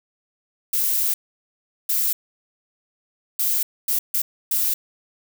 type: noise bursts at uneven times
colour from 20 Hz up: violet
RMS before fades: -21 dBFS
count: 6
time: 0.73-1.14 / 1.89-2.13 / 3.39-3.63 / 3.88-3.99 / 4.14-4.22 / 4.51-4.74 s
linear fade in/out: 5 ms
effects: none